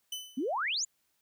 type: tone with exponential decay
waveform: sawtooth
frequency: 3015 Hz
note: F#7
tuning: 32 cents sharp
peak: -30 dBFS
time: 0.12-0.52 s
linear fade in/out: 5 ms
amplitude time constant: 86 ms
type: exponential sweep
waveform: sine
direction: up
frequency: 233.1 to 7459 Hz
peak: -29 dBFS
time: 0.37-0.85 s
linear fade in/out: 10 ms
effects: white hiss -75 dBFS RMS until 1.21 s